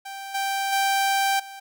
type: tone with level steps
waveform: sawtooth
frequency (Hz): 784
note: G5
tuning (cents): 0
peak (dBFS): -30 / -20 / -16 / -34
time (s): 0.05-1.6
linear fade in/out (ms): 10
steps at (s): 0.34 / 0.72 / 1.39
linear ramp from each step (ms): 10
effects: none